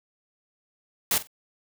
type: noise with echo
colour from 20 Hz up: white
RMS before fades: -23 dBFS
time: 1.11-1.18 s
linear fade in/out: 2 ms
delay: 46 ms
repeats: 2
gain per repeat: -15 dB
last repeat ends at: 1.272 s
effects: none